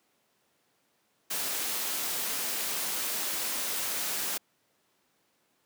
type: noise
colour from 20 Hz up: white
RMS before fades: -32 dBFS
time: 1.3-4.38 s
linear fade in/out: 10 ms
effects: pink hiss -71 dBFS RMS until 5.65 s + high-pass 200 Hz 12 dB/octave